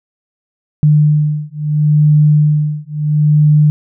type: beating tone pair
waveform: sine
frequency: 150 / 150.74 Hz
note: D3 / D3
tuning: +37 / +45 cents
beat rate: 0.74 Hz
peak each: -11 dBFS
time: 0.83-3.7 s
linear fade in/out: 0 ms
effects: none